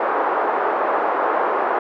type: band-pass noise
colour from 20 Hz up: white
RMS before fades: -20 dBFS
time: 0-1.79 s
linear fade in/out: 5 ms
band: 380 to 1200 Hz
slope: 24 dB/octave
effects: none